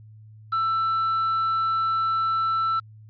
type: tone with quantisation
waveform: triangle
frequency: 1330 Hz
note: E6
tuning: 15 cents sharp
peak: -19 dBFS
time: 0.52-2.8 s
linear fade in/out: 10 ms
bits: 7
effects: added 108 Hz sine -44 dBFS peak until 3.09 s + resampled to 11025 Hz